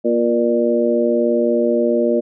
harmonic tone with a mistuned harmonic, 118.7 Hz, A#2, 32 cents sharp, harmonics 2 / 3 / 4 / 5, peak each -19 / -19 / -19 / -19 dBFS, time 0.04-2.21 s, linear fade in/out 20 ms, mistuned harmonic 3, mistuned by -24 cents, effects none

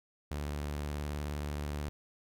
sawtooth tone with vibrato, 73.42 Hz, D2, in tune, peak -31 dBFS, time 0.31-1.89 s, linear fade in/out 0 ms, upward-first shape square, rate 19 Hz, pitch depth 48 cents each way, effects none

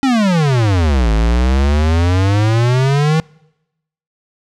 square exponential two-way sweep, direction down then up, 279 to 52.8 to 161.6 Hz, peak -11 dBFS, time 0.03-3.2 s, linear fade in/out 0 ms, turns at 1.12 s, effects noise-tail reverb RT60 0.9 s tail -26 dB re dry + low-pass 6000 Hz 12 dB/octave

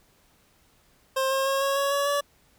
25% pulse tone with pitch steps, 530 / 536.8 / 543.6 / 550.6 / 557.6 / 564.8 / 572 Hz, C5 / C5 / C#5 / C#5 / C#5 / C#5 / D5, +22 / +44 / -34 / -12 / +10 / +32 / -46 cents, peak -19 dBFS, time 1.16-2.21 s, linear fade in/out 10 ms, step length 150 ms, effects pink hiss -62 dBFS RMS until 2.58 s

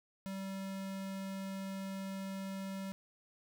square tone, 193.4 Hz, G3, 23 cents flat, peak -40 dBFS, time 0.26-2.92 s, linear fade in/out 0 ms, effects none

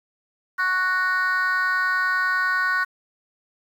sine chord, F# major, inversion second, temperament just, 1110 / 1480 / 1850 Hz, C#6 / F#6 / A#6, +2 / 0 / -14 cents, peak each -23 / -19 / -24 dBFS, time 0.58-2.85 s, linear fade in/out 20 ms, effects tanh soft clip ceiling -15 dBFS + 8-bit

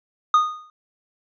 triangle tone with exponential decay, 1234 Hz, D#6, 15 cents flat, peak -8 dBFS, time 0.34-0.7 s, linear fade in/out 2 ms, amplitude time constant 77 ms, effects resampled to 16000 Hz

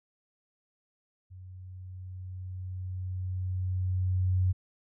sine tone with level ramp, 92.3 Hz, F#2, 4 cents flat, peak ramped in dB -44 to -22 dBFS, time 1.3-4.53 s, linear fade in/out 20 ms, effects none

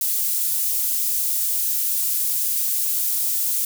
pink high-pass noise, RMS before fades -22 dBFS, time 0.01-3.65 s, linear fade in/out 2 ms, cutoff 12000 Hz, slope 12 dB/octave, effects none

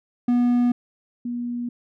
triangle / sine tone pair in turn, 243.3 / 240.9 Hz, B3 / B3, -26 / -43 cents, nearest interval unison, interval 17 cents, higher first, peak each -14 / -25 dBFS, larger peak first, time 0.28-0.72 / 1.25-1.69 s, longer neither, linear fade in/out 5 ms, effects none

